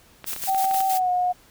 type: clicks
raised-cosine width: 0.3 ms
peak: -19 dBFS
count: 9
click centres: 0.243 / 0.332 / 0.363 / 0.438 / 0.547 / 0.644 / 0.712 / 0.745 / 0.805 s
type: noise with tremolo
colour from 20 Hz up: blue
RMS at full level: -29 dBFS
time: 0.26-1 s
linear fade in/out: 20 ms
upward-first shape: square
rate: 6.3 Hz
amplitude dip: 55%
type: tone with pitch glide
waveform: sine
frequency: 770 to 722.6 Hz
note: G5 to F#5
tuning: -31 to -41 cents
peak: -19 dBFS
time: 0.47-1.33 s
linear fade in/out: 20 ms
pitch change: -110 cents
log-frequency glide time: 0.87-1.1 s
effects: pink hiss -54 dBFS RMS until 1.5 s